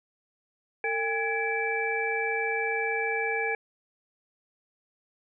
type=tone cluster; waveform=sine; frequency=451.5 / 805 / 1680 / 2322 Hz; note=A4 / G5 / G#6 / D7; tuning=+45 / +46 / +19 / -20 cents; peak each=-31 / -33 / -32 / -30 dBFS; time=0.84-3.55 s; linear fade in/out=2 ms; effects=none